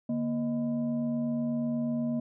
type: tone with frequency modulation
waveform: sine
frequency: 236.6 Hz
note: A#3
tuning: 26 cents sharp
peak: -27 dBFS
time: 0.09-2.2 s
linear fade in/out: 5 ms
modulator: 385 Hz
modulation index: 0.56
effects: none